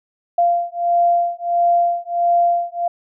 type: beating tone pair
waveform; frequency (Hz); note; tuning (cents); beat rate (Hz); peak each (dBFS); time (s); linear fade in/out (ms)
sine; 692 / 693.5; F5 / F5; -16 / -12; 1.5; -17; 0.38-2.88; 5
effects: none